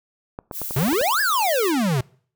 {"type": "clicks", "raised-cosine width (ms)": 1, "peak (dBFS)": -17, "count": 9, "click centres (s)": [0.389, 0.512, 0.617, 0.709, 0.786, 0.83, 0.883, 0.93, 1.013]}
{"type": "noise", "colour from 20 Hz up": "violet", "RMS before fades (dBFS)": -30, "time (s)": [0.52, 1.73], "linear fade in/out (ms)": 50}
{"type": "exponential two-way sweep", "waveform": "square", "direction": "up then down", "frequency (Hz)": [119.6, 1750, 119.6], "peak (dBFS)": -19, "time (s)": [0.76, 2.01], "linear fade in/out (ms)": 5, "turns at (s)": 1.21}
{"effects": ["noise-tail reverb RT60 0.5 s tail -24 dB re dry"]}